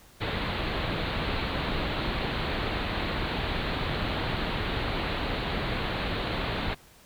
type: low-pass noise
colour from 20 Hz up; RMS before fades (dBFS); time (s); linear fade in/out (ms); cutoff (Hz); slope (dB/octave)
pink; -30; 0.2-6.75; 20; 4300; 96
effects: pink hiss -55 dBFS RMS until 7.05 s